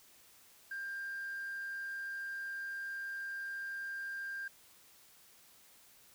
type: tone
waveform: sine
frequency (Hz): 1593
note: G6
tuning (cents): +27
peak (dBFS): -37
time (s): 0.71-4.48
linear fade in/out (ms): 5
effects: tanh soft clip ceiling -36 dBFS + white hiss -62 dBFS RMS until 6.14 s